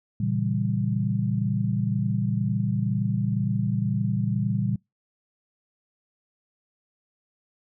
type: chord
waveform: sine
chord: A# diminished seventh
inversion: none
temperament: equal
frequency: 116.54 / 138.59 / 164.81 / 196 Hz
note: A#2 / C#3 / E3 / G3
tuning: 0 / 0 / 0 / 0 cents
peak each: -26 / -29 / -31 / -27 dBFS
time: 0.2-4.76 s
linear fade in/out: 5 ms
effects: noise-tail reverb RT60 0.2 s tail -26 dB re dry